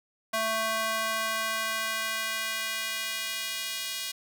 square tone with high-pass filter sweep, 221.6 Hz, A3, 13 cents sharp, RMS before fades -31 dBFS, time 0.33-4.12 s, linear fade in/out 10 ms, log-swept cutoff 810 to 3300 Hz, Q 1.1, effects none

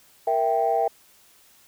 sine chord, E diminished, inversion second, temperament equal, 466.2 / 659.3 / 784 Hz, Bb4 / E5 / G5, 0 / 0 / 0 cents, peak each -25 / -23 / -22 dBFS, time 0.27-0.88 s, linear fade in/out 5 ms, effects tanh soft clip ceiling -11 dBFS + white hiss -56 dBFS RMS until 1.67 s

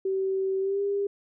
sine tone with pitch glide, 383.7 to 401.2 Hz, G4 to G4, -37 to +40 cents, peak -24 dBFS, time 0.05-1.07 s, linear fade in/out 5 ms, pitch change +77 cents, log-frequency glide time 0.6-0.81 s, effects none

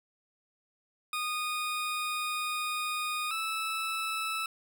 20% pulse tone pair in turn, 1233 / 1311.6 Hz, D#6 / E6, -16 / -9 cents, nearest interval minor second, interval 107 cents, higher second, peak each -26 dBFS, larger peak neither, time 1.13-3.31 / 3.31-4.46 s, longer first, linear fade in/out 2 ms, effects none

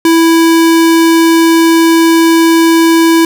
square tone, 329.6 Hz, E4, in tune, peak -5 dBFS, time 0.05-3.25 s, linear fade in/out 2 ms, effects none

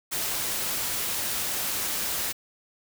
white noise, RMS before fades -29 dBFS, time 0.11-2.33 s, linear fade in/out 20 ms, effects none

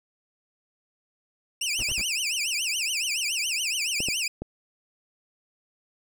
20% pulse tone with vibrato, 2667 Hz, E7, 20 cents sharp, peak -20 dBFS, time 1.61-4.28 s, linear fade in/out 5 ms, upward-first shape triangle, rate 7.1 Hz, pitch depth 280 cents each way
brown noise bursts, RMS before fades -36 dBFS, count 3, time 1.79-2.015 s, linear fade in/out 2 ms, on 39 ms, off 54 ms
clicks, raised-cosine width 2 ms, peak -19 dBFS, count 3, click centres 4.004 / 4.086 / 4.42 s
effects none

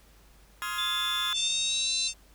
sawtooth chord, F minor seventh, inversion second, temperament just, 1047.7 / 1257.2 / 1396.9 / 1676.3 Hz, C6 / Eb6 / F6 / Ab6, +2 / +18 / 0 / +16 cents, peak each -33 dBFS, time 0.62-1.33 s, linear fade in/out 0 ms
sine tone with pitch glide, 3505 to 4003 Hz, A7 to B7, -7 to +23 cents, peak -28 dBFS, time 0.78-2.08 s, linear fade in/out 5 ms, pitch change +230 cents, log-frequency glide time 1.33-1.94 s
harmonic tone, 900 Hz, A5, 39 cents sharp, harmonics 3 / 4 / 5 / 6 / 7 / 8 / 9, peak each -37 / -37 / -41 / -39 / -35 / -40 / -36 dBFS, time 1.33-2.14 s, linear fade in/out 50 ms
effects added 50 Hz sine -56 dBFS peak until 2.34 s + pink hiss -60 dBFS RMS until 2.34 s

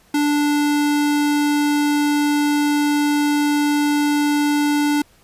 square tone, 293.1 Hz, D4, 3 cents flat, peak -16 dBFS, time 0.14-5.02 s, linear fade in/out 5 ms, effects pink hiss -54 dBFS RMS until 5.23 s + resampled to 32000 Hz

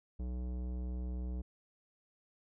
sine tone with tanh clipping, 61.74 Hz, B1, in tune, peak -38 dBFS, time 0.19-1.42 s, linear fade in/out 10 ms, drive 16 dB, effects none

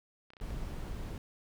clicks, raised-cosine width 0.3 ms, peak -37 dBFS, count 5, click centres 0.304 / 0.335 / 0.368 / 0.401 / 0.505 s
brown noise, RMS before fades -39 dBFS, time 0.41-1.18 s, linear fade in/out 2 ms
effects none

